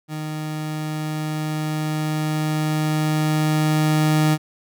30% pulse tone with level ramp, 154.2 Hz, D#3, 15 cents flat, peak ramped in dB -24 to -12 dBFS, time 0.08-4.38 s, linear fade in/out 50 ms, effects none

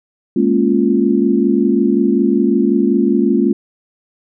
sine chord, Bb minor seventh, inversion third, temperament equal, 207.7 / 233.1 / 277.2 / 349.2 Hz, Ab3 / Bb3 / Db4 / F4, 0 / 0 / 0 / 0 cents, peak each -16 dBFS, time 0.36-3.53 s, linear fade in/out 5 ms, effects none

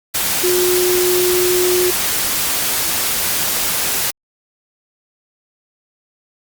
sine tone in noise, 360.8 Hz, F#4, 44 cents flat, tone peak -14 dBFS, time 0.43-1.91 s, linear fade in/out 10 ms, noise white, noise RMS -18 dBFS, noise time 0.14-4.11 s, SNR +1 dB, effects Opus 48 kbps

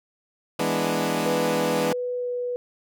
15% pulse chord, E dominant seventh, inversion none, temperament equal, 164.81 / 207.7 / 246.9 / 293.7 Hz, E3 / G#3 / B3 / D4, 0 / 0 / 0 / 0 cents, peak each -22 dBFS, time 0.59-1.93 s, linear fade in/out 5 ms
sine tone with pitch glide, 493.9 to 490.8 Hz, B4 to B4, 0 to -11 cents, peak -25 dBFS, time 1.26-2.56 s, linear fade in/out 0 ms, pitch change -11 cents, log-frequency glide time 2.17-2.28 s
effects none

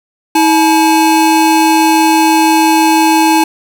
square tone pair together, 321.1 / 857.2 Hz, E4 / A5, -45 / -45 cents, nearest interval octave + perfect fourth, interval 1700 cents, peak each -10 dBFS, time 0.35-3.44 s, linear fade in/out 5 ms, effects none

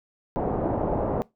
white low-pass noise, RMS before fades -26 dBFS, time 0.36-1.22 s, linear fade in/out 0 ms, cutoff 740 Hz, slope 24 dB/octave, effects noise-tail reverb RT60 0.2 s tail -21 dB re dry

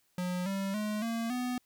square tone with pitch steps, 180 / 195.16 / 211.6 / 229.4 / 248.7 Hz, F#3 / G3 / G#3 / A#3 / B3, -47 / -7 / +33 / -28 / +12 cents, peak -32 dBFS, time 0.18-1.58 s, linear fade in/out 2 ms, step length 280 ms, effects white hiss -72 dBFS RMS until 1.65 s

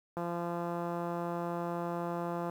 click train, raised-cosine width 1 ms, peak -23 dBFS, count 401, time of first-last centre 0.17-2.496 s, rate 172 Hz, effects high-pass 60 Hz 12 dB/octave + 9-bit

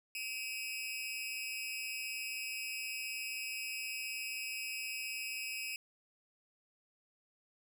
sawtooth tone with amplitude modulation, 2551 Hz, D#7, 43 cents sharp, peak -31 dBFS, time 0.15-5.76 s, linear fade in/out 2 ms, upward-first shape sine, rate 219 Hz, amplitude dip 100%, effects none

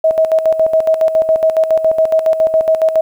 sine tone with tremolo, 640 Hz, D#5, 49 cents sharp, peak -7 dBFS, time 0.04-3.01 s, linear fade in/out 5 ms, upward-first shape square, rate 7.2 Hz, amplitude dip 65%, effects 8-bit

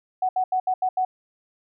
sine tone bursts at uneven times, 744 Hz, F#5, 9 cents sharp, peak -19 dBFS, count 6, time 0.22-0.29 / 0.36-0.44 / 0.52-0.6 / 0.67-0.74 / 0.82-0.89 / 0.97-1.05 s, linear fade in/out 5 ms, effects none

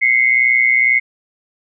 sine tone pair together, 2060 / 2182 Hz, C7 / C#7, -28 / -28 cents, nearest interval minor second, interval 100 cents, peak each -13 dBFS, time 0.01-1 s, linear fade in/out 20 ms, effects none

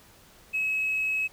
sine tone with hard clipping, 2568 Hz, E7, 46 cents flat, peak -25 dBFS, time 0.53-1.28 s, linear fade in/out 20 ms, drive 1 dB, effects pink hiss -55 dBFS RMS until 1.32 s

